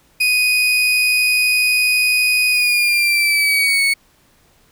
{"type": "tone with pitch glide", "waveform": "35% pulse", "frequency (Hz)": [2489, 2217], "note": ["D#7", "C#7"], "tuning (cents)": [0, 0], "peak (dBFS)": -11, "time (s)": [0.2, 3.94], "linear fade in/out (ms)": 10, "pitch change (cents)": -200, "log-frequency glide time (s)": [2.5, 3.82], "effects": ["pink hiss -55 dBFS RMS until 4.71 s"]}